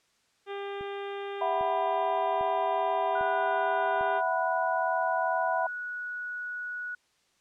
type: harmonic tone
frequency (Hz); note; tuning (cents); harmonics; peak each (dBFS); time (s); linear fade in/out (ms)
399.6; G4; +33; 1 / 2 / 3 / 4 / 5 / 6 / 7 / 8 / 9; -35 / -41 / -45 / -47 / -49 / -51 / -52 / -53 / -54; 0.46-4.22; 50
type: click train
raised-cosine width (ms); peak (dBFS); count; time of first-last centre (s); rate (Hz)
3; -33; 5; 0.81-4.01; 1.25
type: chord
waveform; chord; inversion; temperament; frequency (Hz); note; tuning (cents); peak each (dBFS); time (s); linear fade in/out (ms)
sine; E suspended second; none; just; 659.3 / 741.7 / 988.9; E5 / F#5 / B5; 0 / +4 / +2; -30; 1.41-5.67; 5
type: tone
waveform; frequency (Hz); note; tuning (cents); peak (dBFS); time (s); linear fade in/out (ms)
sine; 1465; F#6; -18; -33; 3.15-6.95; 5
effects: white hiss -69 dBFS RMS until 7.4 s + low-pass 7000 Hz 12 dB/octave